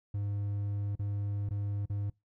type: tone with dropouts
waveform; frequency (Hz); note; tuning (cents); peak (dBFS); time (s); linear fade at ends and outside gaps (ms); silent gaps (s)
triangle; 101.6; G#2; -38; -29; 0.14-2.1; 5; 0.955-0.993 / 1.491-1.507 / 1.857-1.898
effects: noise-tail reverb RT60 0.2 s tail -23 dB re dry